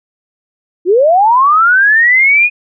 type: linear sweep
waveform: sine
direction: up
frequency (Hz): 328.9 to 2489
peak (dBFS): -5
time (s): 0.85-2.5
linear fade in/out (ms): 50
effects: none